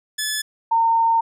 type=tone pair in turn; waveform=10% pulse / sine; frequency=1724 / 913.3 Hz; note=A6 / A#5; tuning=-36 / -36 cents; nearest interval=major seventh; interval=1100 cents; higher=first; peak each=-13 / -14 dBFS; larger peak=first; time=0.18-0.42 / 0.71-1.21 s; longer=second; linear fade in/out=10 ms; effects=none